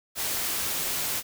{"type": "noise", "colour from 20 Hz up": "white", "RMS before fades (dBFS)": -29, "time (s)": [0.15, 1.23], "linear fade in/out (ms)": 50, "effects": []}